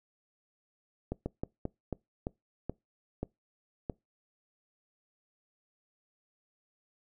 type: slowing click train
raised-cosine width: 2 ms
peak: -20 dBFS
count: 9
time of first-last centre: 1.12-3.898 s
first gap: 140 ms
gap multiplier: 1.25
effects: noise-tail reverb RT60 0.2 s tail -24 dB re dry

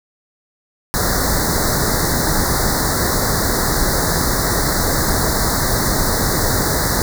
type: band-stop noise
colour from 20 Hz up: pink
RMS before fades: -17 dBFS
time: 0.94-7.02 s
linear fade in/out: 0 ms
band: 2000 to 3900 Hz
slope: 96 dB/octave
effects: none

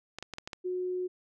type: clicks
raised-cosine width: 0.2 ms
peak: -21 dBFS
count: 6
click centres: 0.186 / 0.226 / 0.337 / 0.384 / 0.475 / 0.532 s
type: tone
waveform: sine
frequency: 364.5 Hz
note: F#4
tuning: 26 cents flat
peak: -30 dBFS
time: 0.64-1.08 s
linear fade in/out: 20 ms
effects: none

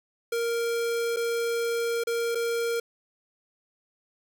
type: tone with dropouts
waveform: square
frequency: 466.2 Hz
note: A#4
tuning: in tune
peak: -26 dBFS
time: 0.32-2.8 s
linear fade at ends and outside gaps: 5 ms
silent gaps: 1.163-1.168 / 2.038-2.07 / 2.349-2.353 s
effects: 9-bit

